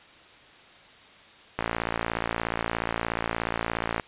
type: click train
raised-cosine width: 0.5 ms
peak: -11 dBFS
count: 138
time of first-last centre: 1.59-3.998 s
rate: 56.9 Hz
effects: white hiss -51 dBFS RMS until 4.07 s + resampled to 8000 Hz